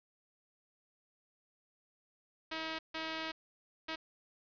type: tone bursts at uneven times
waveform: 5% pulse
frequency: 320 Hz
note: D#4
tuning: 49 cents sharp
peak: -26 dBFS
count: 3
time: 2.51-2.79 / 2.94-3.32 / 3.88-3.96 s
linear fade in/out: 10 ms
effects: resampled to 11025 Hz + 9-bit